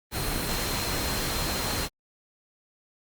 sine tone in noise, 4159 Hz, C8, 11 cents flat, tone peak -37 dBFS, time 0.11-1.89 s, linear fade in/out 50 ms, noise pink, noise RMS -29 dBFS, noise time 0.11-1.89 s, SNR -11 dB, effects Opus 32 kbps

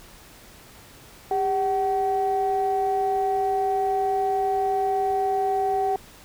sine tone pair together, 399.2 / 758 Hz, G4 / F#5, +32 / +42 cents, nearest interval major seventh, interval 1110 cents, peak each -24 / -21 dBFS, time 1.31-5.96 s, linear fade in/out 2 ms, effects tanh soft clip ceiling -15 dBFS + pink hiss -48 dBFS RMS until 6.24 s

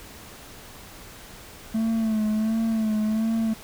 triangle tone with vibrato, 219.7 Hz, A3, 2 cents flat, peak -19 dBFS, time 1.74-3.54 s, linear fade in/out 10 ms, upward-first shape sine, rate 1.4 Hz, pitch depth 47 cents each way, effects pink hiss -44 dBFS RMS until 3.63 s

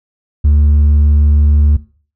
triangle tone with hard clipping, 73.42 Hz, D2, in tune, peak -5 dBFS, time 0.44-1.77 s, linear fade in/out 10 ms, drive 1 dB, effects noise-tail reverb RT60 0.4 s tail -17 dB re dry

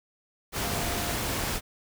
sine tone in noise, 698.5 Hz, F5, in tune, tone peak -38 dBFS, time 0.6-1.19 s, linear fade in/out 50 ms, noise pink, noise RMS -30 dBFS, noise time 0.52-1.61 s, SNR -11 dB, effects none

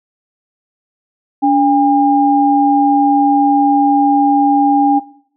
sine tone pair together, 286.4 / 807 Hz, D4 / G#5, -43 / -50 cents, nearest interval octave + tritone, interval 1793 cents, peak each -11 dBFS, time 1.42-5 s, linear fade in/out 20 ms, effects noise-tail reverb RT60 0.6 s tail -19 dB re dry

